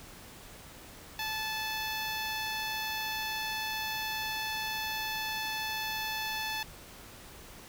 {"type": "tone with notch filter", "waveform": "10% pulse", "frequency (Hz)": 871, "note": "A5", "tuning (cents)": -18, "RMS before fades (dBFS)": -35, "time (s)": [1.19, 6.63], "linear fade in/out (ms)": 2, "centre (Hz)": 8600, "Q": 1.4, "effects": ["pink hiss -50 dBFS RMS until 7.68 s"]}